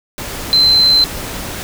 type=tone in noise; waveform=sine; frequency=4085 Hz; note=C8; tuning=42 cents flat; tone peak=-7 dBFS; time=0.53-1.04 s; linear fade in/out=0 ms; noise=pink; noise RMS=-25 dBFS; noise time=0.18-1.63 s; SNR=+15 dB; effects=none